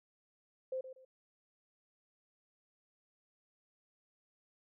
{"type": "tone with echo", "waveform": "sine", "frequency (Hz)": 520, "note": "C5", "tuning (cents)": -11, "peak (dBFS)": -35, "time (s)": [0.72, 0.81], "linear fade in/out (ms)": 5, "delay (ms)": 120, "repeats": 2, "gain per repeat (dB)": -11, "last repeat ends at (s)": 1.05, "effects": []}